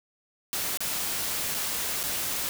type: noise with dropouts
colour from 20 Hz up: white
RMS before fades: -30 dBFS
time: 0.53-2.49 s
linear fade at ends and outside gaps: 0 ms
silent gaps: 0.773-0.805 / 1.543-1.547 / 2.031-2.037 s
effects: none